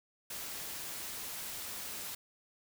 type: noise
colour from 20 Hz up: white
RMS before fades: -42 dBFS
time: 0.3-2.15 s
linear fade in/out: 5 ms
effects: none